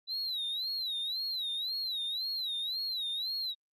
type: tone with vibrato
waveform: sine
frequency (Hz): 3951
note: B7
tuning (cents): 0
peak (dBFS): -30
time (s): 0.07-3.55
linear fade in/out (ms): 50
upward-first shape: sine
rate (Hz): 1.9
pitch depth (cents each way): 150
effects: tanh soft clip ceiling -31 dBFS + Opus 48 kbps